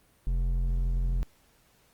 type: tone with hard clipping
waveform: sine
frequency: 43.65 Hz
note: F1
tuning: in tune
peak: -26 dBFS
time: 0.27-1.23 s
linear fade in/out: 0 ms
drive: 7 dB
effects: pink hiss -64 dBFS RMS until 1.93 s + Opus 32 kbps